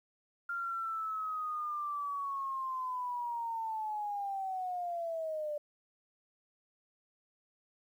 sine linear sweep, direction down, 1396.9 to 587.3 Hz, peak -34 dBFS, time 0.49-5.58 s, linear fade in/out 5 ms, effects 11-bit

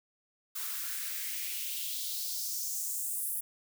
blue noise with high-pass filter sweep, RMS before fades -36 dBFS, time 0.55-3.41 s, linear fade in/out 10 ms, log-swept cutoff 1100 to 11000 Hz, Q 2.5, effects none

